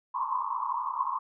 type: band-pass noise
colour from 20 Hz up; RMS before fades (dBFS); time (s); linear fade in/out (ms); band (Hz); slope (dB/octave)
pink; -31; 0.14-1.19; 10; 950 to 1100; 96
effects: none